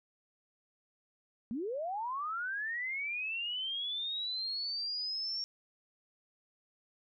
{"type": "linear sweep", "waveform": "sine", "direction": "up", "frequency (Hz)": [209, 5530], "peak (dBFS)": -34, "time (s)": [1.51, 5.44], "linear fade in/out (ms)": 0, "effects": []}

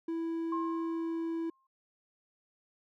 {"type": "tone", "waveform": "triangle", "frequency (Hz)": 330, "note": "E4", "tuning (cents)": 2, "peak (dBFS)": -30, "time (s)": [0.08, 1.5], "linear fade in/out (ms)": 5}
{"type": "tone with exponential decay", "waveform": "sine", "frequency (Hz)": 1064, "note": "C6", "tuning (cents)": 29, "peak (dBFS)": -32, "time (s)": [0.52, 1.67], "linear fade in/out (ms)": 5, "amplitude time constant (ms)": 250}
{"effects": []}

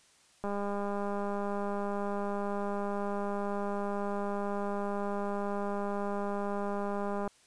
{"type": "click train", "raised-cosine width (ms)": 1, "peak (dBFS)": -22, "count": 1382, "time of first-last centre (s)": [0.44, 7.277], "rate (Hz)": 202, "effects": ["white hiss -63 dBFS RMS until 7.46 s", "resampled to 22050 Hz"]}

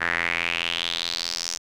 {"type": "tone with band-pass filter sweep", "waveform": "sawtooth", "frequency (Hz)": 84.9, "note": "F2", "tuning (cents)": -48, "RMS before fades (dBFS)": -27, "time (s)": [0, 1.58], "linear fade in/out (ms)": 20, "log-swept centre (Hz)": [1700, 6000], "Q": 4.2, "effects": []}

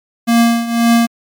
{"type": "tone with tremolo", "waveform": "square", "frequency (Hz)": 233.1, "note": "A#3", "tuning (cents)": 0, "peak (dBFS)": -7, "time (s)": [0.27, 1.07], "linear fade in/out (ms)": 20, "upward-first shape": "triangle", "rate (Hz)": 1.9, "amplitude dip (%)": 80, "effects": ["MP3 96 kbps"]}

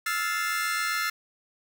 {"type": "chord", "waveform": "40% pulse", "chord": "F major seventh", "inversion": "third", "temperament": "just", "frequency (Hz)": [1309.6, 1396.9, 1746.1, 2095], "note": ["E6", "F6", "A6", "C7"], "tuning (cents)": [-12, 0, -14, 2], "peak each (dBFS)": -31, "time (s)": [0.06, 1.1], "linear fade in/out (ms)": 5, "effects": []}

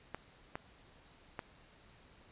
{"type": "clicks", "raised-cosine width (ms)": 0.5, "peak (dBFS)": -24, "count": 3, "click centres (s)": [0.146, 0.555, 1.392], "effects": ["pink hiss -62 dBFS RMS until 2.31 s", "resampled to 8000 Hz"]}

